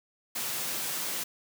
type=high-pass noise; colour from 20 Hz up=white; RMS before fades=-33 dBFS; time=0.35-1.24 s; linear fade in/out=10 ms; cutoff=120 Hz; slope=48 dB/octave; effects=none